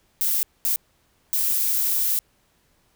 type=noise bursts at uneven times; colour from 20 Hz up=violet; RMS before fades=-22 dBFS; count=3; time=0.21-0.43 / 0.65-0.76 / 1.33-2.19 s; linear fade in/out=0 ms; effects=pink hiss -64 dBFS RMS until 2.95 s